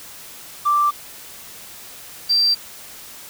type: tone pair in turn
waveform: triangle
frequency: 1175 / 4700 Hz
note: D6 / D8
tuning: +1 / +1 cents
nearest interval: 2 octaves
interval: 2400 cents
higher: second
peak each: -10 dBFS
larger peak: neither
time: 0.65-0.91 / 2.29-2.55 s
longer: neither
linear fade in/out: 20 ms
effects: tanh soft clip ceiling -12 dBFS + white hiss -39 dBFS RMS until 3.29 s